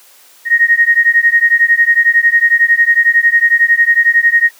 sine beating tone pair, 1863 / 1874 Hz, A#6 / A#6, -2 / +9 cents, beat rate 11 Hz, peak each -10 dBFS, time 0.45-4.51 s, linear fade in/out 50 ms, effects white hiss -44 dBFS RMS until 4.59 s + high-pass 400 Hz 12 dB/octave

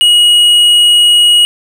sine tone with hard clipping, 2900 Hz, F#7, 35 cents flat, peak -5 dBFS, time 0.01-1.45 s, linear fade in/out 0 ms, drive 6 dB, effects none

